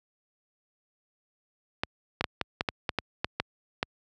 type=clicks; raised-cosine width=0.3 ms; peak=-10 dBFS; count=11; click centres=1.835 / 2.21 / 2.242 / 2.413 / 2.609 / 2.688 / 2.892 / 2.987 / 3.245 / 3.4 / 3.829 s; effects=high-pass 60 Hz 12 dB/octave